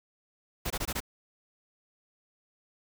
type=noise bursts; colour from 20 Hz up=pink; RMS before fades=-32 dBFS; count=5; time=0.65-1.004 s; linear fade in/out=10 ms; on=54 ms; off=21 ms; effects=none